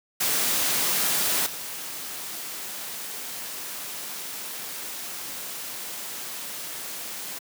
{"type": "noise with level steps", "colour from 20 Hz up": "white", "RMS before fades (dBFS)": [-24, -35], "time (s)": [0.2, 7.39], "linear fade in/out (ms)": 10, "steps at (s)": 1.46, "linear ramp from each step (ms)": 5, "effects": ["high-pass 150 Hz 12 dB/octave"]}